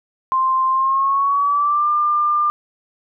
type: tone with pitch glide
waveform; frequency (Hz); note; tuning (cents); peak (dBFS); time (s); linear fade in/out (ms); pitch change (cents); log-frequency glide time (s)
sine; 1048 to 1196.9; C6 to D6; +2 to +32; -14; 0.32-2.5; 0; +230; 0.7-1.89
effects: none